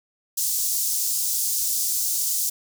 pink high-pass noise, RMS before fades -24 dBFS, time 0.37-2.5 s, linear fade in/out 10 ms, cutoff 5700 Hz, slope 24 dB/octave, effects none

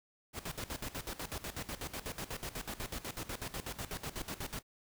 pink noise with tremolo, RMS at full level -40 dBFS, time 0.33-4.63 s, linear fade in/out 50 ms, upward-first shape square, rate 8.1 Hz, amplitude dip 80%, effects none

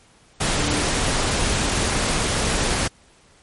sine tone in noise, 293.7 Hz, D4, in tune, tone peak -25 dBFS, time 0.57-0.83 s, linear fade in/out 10 ms, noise pink, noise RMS -21 dBFS, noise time 0.4-2.88 s, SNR -7 dB, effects pink hiss -54 dBFS RMS until 3.42 s + MP3 48 kbps

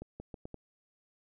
accelerating click train, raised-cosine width 2 ms, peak -29 dBFS, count 5, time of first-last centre 0.02-0.543 s, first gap 180 ms, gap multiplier 0.79, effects none

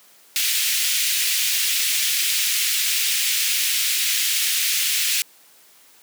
pink high-pass noise, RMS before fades -21 dBFS, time 0.36-5.22 s, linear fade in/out 0 ms, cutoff 2300 Hz, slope 24 dB/octave, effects white hiss -52 dBFS RMS until 6.02 s + high-pass 200 Hz 12 dB/octave

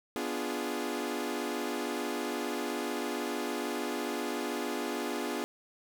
sawtooth chord, B diminished seventh, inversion none, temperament equal, 246.9 / 293.7 / 349.2 / 415.3 Hz, B3 / D4 / F4 / Ab4, 0 / 0 / 0 / 0 cents, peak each -34 dBFS, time 0.16-5.44 s, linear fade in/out 0 ms, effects none

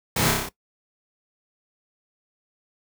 pink noise with echo, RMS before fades -23 dBFS, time 0.16-0.31 s, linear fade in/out 5 ms, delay 30 ms, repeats 6, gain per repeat -2 dB, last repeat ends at 0.49 s, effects noise-tail reverb RT60 0.1 s tail -18 dB re dry + high-pass 60 Hz 12 dB/octave

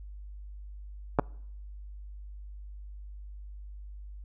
clicks, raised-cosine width 1 ms, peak -9 dBFS, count 2, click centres 1.188 / 1.195 s, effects noise-tail reverb RT60 0.7 s tail -26 dB re dry + added 50 Hz sine -41 dBFS peak until 4.24 s

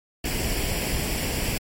pink noise with comb filter, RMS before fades -26 dBFS, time 0.24-1.58 s, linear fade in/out 5 ms, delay 0.39 ms, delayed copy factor +0.6, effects MP3 64 kbps

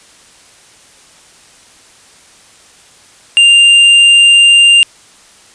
sine tone with tanh clipping, 2794 Hz, F7, in tune, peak -4 dBFS, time 3.37-4.83 s, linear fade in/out 0 ms, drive 8 dB, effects white hiss -42 dBFS RMS until 5.54 s + resampled to 22050 Hz

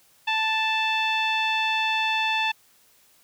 sawtooth tone with low-pass filter, 880 Hz, A5, in tune, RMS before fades -24 dBFS, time 0.27-2.52 s, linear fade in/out 10 ms, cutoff 3100 Hz, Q 7.1, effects white hiss -59 dBFS RMS until 3.23 s

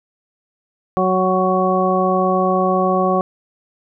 harmonic tone, 185.9 Hz, F#3, 8 cents sharp, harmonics 1 / 2 / 3 / 4 / 6, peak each -20 / -20 / -20 / -20 / -20 dBFS, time 0.97-3.21 s, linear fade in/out 0 ms, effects none

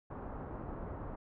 pink low-pass noise, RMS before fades -43 dBFS, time 0.1-1.16 s, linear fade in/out 10 ms, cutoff 1200 Hz, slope 24 dB/octave, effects none

